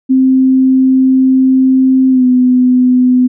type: tone with pitch glide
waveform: sine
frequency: 261.6 to 251.7 Hz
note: C4 to B3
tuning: 0 to +33 cents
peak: -5 dBFS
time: 0.09-3.28 s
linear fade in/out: 20 ms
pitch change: -67 cents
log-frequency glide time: 2.1-2.25 s
effects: none